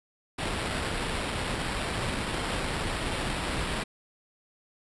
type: noise with sample-and-hold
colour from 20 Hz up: pink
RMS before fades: -31 dBFS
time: 0.38-3.84 s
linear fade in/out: 10 ms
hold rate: 6300 Hz
effects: resampled to 24000 Hz